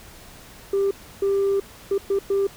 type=tone bursts at uneven times; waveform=sine; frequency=395 Hz; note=G4; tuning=13 cents sharp; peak=-16 dBFS; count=5; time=0.73-0.91 / 1.22-1.6 / 1.91-1.98 / 2.1-2.19 / 2.3-2.47 s; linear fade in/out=5 ms; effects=tanh soft clip ceiling -16 dBFS + pink hiss -45 dBFS RMS until 2.56 s